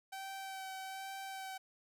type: tone with vibrato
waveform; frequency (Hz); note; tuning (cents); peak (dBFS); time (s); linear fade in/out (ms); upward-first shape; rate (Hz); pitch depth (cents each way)
sawtooth; 770; G5; -31; -39; 0.12-1.58; 10; sine; 1.2; 15
effects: none